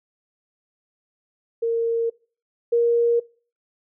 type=tone pair in turn; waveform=sine; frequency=461.1 / 470.2 Hz; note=A#4 / A#4; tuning=-19 / +15 cents; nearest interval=unison; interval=34 cents; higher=second; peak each=-19 / -15 dBFS; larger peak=second; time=1.62-2.1 / 2.72-3.2 s; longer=neither; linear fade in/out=10 ms; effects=noise-tail reverb RT60 0.4 s tail -23 dB re dry

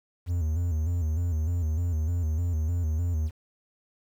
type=tone with vibrato; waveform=triangle; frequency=82.41 Hz; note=E2; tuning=in tune; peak=-22 dBFS; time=0.26-3.31 s; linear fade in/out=50 ms; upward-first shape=square; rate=3.3 Hz; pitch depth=97 cents each way; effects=9-bit

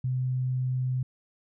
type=tone; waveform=sine; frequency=128 Hz; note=C3; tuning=38 cents flat; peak=-25 dBFS; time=0.04-1.03 s; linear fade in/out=5 ms; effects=none

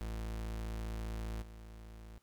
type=tone with level steps; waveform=40% pulse; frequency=55 Hz; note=A1; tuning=in tune; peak=-37 / -48 dBFS; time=0.01-2.18 s; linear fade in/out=0 ms; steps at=1.41 s; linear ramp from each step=20 ms; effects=pink hiss -75 dBFS RMS until 2.22 s

